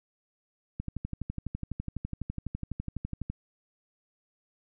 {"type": "click train", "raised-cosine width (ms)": 5, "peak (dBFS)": -21, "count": 31, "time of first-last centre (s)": [0.8, 3.3], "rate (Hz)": 12, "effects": []}